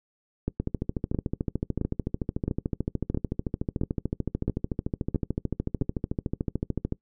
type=two click trains; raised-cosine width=3 ms; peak=-14 / -13 dBFS; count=87 / 9; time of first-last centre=0.6-6.924 / 0.48-5.813 s; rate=13.6 / 1.5 Hz; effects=noise-tail reverb RT60 0.1 s tail -21 dB re dry